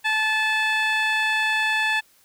15% pulse tone with band-pass filter, 870 Hz, A5, 20 cents flat, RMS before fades -22 dBFS, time 0.04-2.01 s, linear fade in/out 20 ms, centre 1900 Hz, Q 1, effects white hiss -58 dBFS RMS until 2.24 s

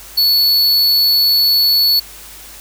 square tone, 4424 Hz, C#8, 4 cents flat, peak -10 dBFS, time 0.17-2 s, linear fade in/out 10 ms, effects added 50 Hz sine -43 dBFS peak until 2.6 s + white hiss -36 dBFS RMS until 2.6 s

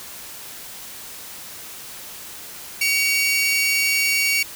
sawtooth tone pair together, 2255 / 2756 Hz, C#7 / F7, +29 / -24 cents, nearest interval minor third, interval 347 cents, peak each -15 / -21 dBFS, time 2.81-4.43 s, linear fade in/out 5 ms, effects white hiss -37 dBFS RMS until 4.55 s

